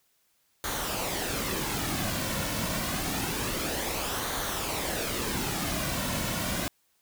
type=noise with flanger; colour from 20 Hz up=pink; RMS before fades=-31 dBFS; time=0.64-6.68 s; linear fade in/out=0 ms; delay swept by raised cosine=0.38 to 2.48 ms; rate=0.27 Hz; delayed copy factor=-0.5; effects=white hiss -70 dBFS RMS until 7.01 s